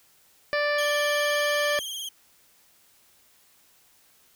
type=harmonic tone; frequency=587.3 Hz; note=D5; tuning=in tune; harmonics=1 / 2 / 3 / 4 / 5 / 6 / 7 / 8 / 9; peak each=-25 / -32 / -27 / -34 / -42 / -45 / -43 / -38 / -43 dBFS; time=0.53-1.79 s; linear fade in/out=0 ms
type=tone with vibrato; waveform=sawtooth; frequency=3200 Hz; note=G7; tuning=35 cents sharp; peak=-29 dBFS; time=0.78-2.09 s; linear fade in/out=5 ms; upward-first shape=sine; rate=19 Hz; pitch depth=62 cents each way
effects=white hiss -60 dBFS RMS until 4.35 s